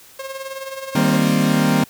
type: tone with tremolo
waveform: sawtooth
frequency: 537 Hz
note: C5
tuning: 45 cents sharp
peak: -22 dBFS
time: 0.19-1.19 s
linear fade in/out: 5 ms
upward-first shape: sine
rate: 19 Hz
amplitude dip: 60%
type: chord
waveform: 40% pulse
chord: C minor seventh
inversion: first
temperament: equal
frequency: 155.56 / 196 / 233.1 / 261.6 Hz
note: Eb3 / G3 / Bb3 / C4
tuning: 0 / 0 / 0 / 0 cents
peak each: -19 dBFS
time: 0.95-1.84 s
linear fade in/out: 5 ms
effects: white hiss -46 dBFS RMS until 1.89 s